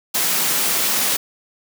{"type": "high-pass noise", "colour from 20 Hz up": "white", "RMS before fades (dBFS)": -19, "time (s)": [0.14, 1.17], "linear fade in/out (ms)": 10, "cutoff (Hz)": 140, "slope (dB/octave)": 48, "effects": []}